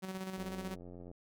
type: tone with tremolo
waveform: sawtooth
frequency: 188.7 Hz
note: F#3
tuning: 34 cents sharp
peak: -34 dBFS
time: 0.02-0.76 s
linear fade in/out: 20 ms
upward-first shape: square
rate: 16 Hz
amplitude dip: 45%
type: click train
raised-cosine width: 2 ms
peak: -37 dBFS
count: 66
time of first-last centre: 0.38-1.114 s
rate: 88.5 Hz
effects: none